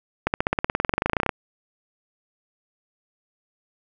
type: accelerating click train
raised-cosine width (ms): 0.5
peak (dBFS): -5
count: 23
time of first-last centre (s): 0.27-1.292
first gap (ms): 69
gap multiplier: 0.96
effects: none